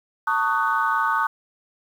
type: chord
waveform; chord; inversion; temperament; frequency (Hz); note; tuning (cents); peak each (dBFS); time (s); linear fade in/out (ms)
sine; D# half-diminished seventh; second; just; 896 / 1120.1 / 1244.5 / 1493.4; A5 / C#6 / D#6 / F#6; +31 / +18 / 0 / +16; -24; 0.27-1.27; 5
effects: tanh soft clip ceiling -9 dBFS + 8-bit